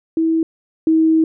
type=tone pair in turn; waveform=sine; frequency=324.6 / 320.3 Hz; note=E4 / E4; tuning=-27 / -50 cents; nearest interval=unison; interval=23 cents; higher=first; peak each=-13 / -10 dBFS; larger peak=second; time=0.17-0.43 / 0.87-1.24 s; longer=second; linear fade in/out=2 ms; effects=none